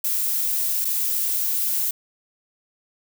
violet noise with dropouts, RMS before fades -23 dBFS, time 0.04-1.91 s, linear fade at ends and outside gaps 5 ms, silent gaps 0.847-0.851 s, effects none

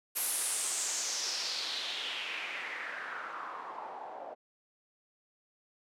white noise with low-pass filter sweep, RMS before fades -37 dBFS, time 0.15-4.35 s, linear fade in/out 20 ms, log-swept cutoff 12000 to 650 Hz, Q 3.7, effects high-pass 400 Hz 12 dB/octave

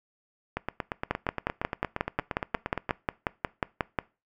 two click trains, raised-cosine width 0.5 ms, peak -14 / -10 dBFS, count 21 / 17, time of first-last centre 0.57-2.893 / 1.11-3.988 s, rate 8.61 / 5.56 Hz, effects noise-tail reverb RT60 0.3 s tail -22 dB re dry

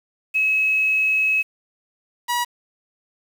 sine / sawtooth tone pair in turn, 2570 / 965.3 Hz, E7 / B5, -45 / -40 cents, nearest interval octave + perfect fourth, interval 1695 cents, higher first, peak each -16 dBFS, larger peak neither, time 0.34-1.43 / 2.28-2.45 s, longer first, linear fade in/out 20 ms, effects 7-bit

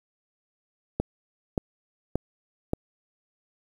click train, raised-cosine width 2 ms, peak -11 dBFS, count 4, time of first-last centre 1-2.734 s, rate 1.73 Hz, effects 8-bit

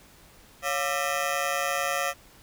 15% pulse ring-modulated tone, 631 Hz, D#5, 24 cents sharp, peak -16 dBFS, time 0.62-2.14 s, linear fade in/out 50 ms, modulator 75.3 Hz, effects pink hiss -54 dBFS RMS until 2.42 s

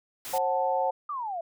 white noise, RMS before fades -38 dBFS, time 0.25-0.38 s, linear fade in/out 0 ms
sine chord, F# diminished, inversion second, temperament equal with one note detuned, 535.8 / 740 / 880 Hz, C5 / F#5 / A5, +41 / 0 / 0 cents, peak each -28 dBFS, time 0.33-0.91 s, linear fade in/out 10 ms
sine exponential sweep, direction down, 1232 to 651 Hz, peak -30 dBFS, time 1.09-1.41 s, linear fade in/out 5 ms
effects none

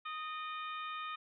harmonic tone with a mistuned harmonic, 611 Hz, D#5, 32 cents flat, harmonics 2 / 3 / 4 / 5 / 6, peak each -40 / -50 / -48 / -53 / -51 dBFS, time 0.05-1.16 s, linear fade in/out 10 ms, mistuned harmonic 2, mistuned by +35 cents, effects none

